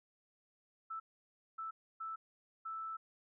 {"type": "tone bursts at uneven times", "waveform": "sine", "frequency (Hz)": 1318.5, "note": "E6", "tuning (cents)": 0, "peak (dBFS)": -40, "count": 4, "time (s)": [[0.9, 1], [1.58, 1.71], [2, 2.16], [2.65, 2.97]], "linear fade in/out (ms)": 10, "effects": []}